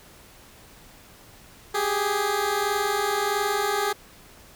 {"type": "tone pair together", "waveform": "15% pulse", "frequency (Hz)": [393.8, 415.3], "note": ["G4", "G#4"], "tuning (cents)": [8, 0], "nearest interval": "minor second", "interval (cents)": 92, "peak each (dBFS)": [-21, -18], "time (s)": [1.74, 3.93], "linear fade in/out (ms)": 10, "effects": ["pink hiss -50 dBFS RMS until 4.55 s"]}